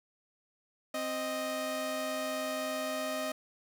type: tone pair together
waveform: sawtooth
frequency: 261.6 / 622.3 Hz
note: C4 / D#5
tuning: 0 / 0 cents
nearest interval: octave + minor third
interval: 1500 cents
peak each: -35 / -30 dBFS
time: 0.94-3.32 s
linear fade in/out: 5 ms
effects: none